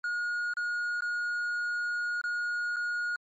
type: tone with dropouts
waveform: triangle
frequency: 1439 Hz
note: F#6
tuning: 49 cents flat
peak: -27 dBFS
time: 0.04-3.16 s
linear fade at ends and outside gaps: 2 ms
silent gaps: 0.536-0.569 / 1.007-1.021 / 2.214-2.239 / 2.761-2.766 s
effects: MP3 32 kbps